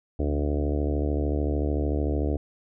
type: harmonic tone with a mistuned harmonic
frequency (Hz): 73.42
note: D2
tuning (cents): 0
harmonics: 1 / 2 / 3 / 4 / 5 / 6 / 7 / 8 / 9 / 10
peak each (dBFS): -25 / -36 / -37 / -30 / -34 / -34 / -37 / -40 / -39 / -47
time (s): 0.19-2.37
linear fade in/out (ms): 5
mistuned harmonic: 2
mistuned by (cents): -40
effects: none